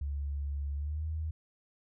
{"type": "tone with pitch glide", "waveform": "sine", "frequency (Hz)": [71, 78.78], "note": ["C#2", "D#2"], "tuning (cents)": [42, 22], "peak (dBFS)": -32, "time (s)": [0.01, 1.31], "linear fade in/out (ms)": 5, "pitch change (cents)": 180, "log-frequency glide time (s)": [0.75, 1.06], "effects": []}